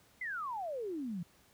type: exponential sweep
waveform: sine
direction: down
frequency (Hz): 2100 to 163.2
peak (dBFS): -36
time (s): 0.21-1.23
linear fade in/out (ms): 5
effects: pink hiss -65 dBFS RMS until 1.53 s + high-pass 60 Hz 12 dB/octave